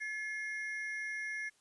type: ring-modulated tone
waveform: triangle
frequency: 1929 Hz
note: B6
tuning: 41 cents flat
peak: -32 dBFS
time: 0-1.5 s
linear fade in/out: 20 ms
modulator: 212 Hz
effects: white hiss -70 dBFS RMS until 1.6 s + resampled to 24000 Hz